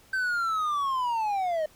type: linear sweep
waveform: triangle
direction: down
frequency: 1555 to 604 Hz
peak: -23 dBFS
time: 0.13-1.66 s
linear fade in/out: 5 ms
effects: pink hiss -57 dBFS RMS until 1.75 s